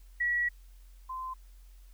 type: tone pair in turn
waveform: sine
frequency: 1929 / 1034.3 Hz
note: B6 / C6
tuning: -41 / -20 cents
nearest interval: major seventh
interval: 1079 cents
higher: first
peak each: -26 / -35 dBFS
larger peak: first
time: 0.2-0.49 / 1.09-1.34 s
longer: first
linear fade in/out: 10 ms
effects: added 44 Hz sine -50 dBFS peak until 1.93 s + white hiss -67 dBFS RMS until 1.93 s